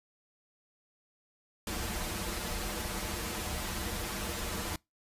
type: noise with comb filter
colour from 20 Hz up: pink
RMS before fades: -36 dBFS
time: 1.67-4.76 s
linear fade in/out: 2 ms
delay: 7.4 ms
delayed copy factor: -0.95
effects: noise-tail reverb RT60 0.2 s tail -25 dB re dry + resampled to 32000 Hz